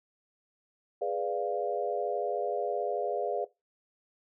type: chord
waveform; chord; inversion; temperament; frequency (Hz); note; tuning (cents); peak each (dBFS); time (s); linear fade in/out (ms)
sine; G# diminished seventh; none; equal; 415.3 / 493.9 / 587.3 / 698.5; G#4 / B4 / D5 / F5; 0 / 0 / 0 / 0; -34; 1.01-3.45; 10
effects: noise-tail reverb RT60 0.2 s tail -18 dB re dry